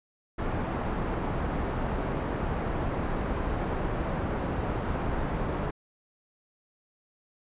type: low-pass noise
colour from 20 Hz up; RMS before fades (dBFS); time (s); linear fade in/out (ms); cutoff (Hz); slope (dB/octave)
pink; -30; 0.38-5.71; 10; 1200; 12
effects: resampled to 8000 Hz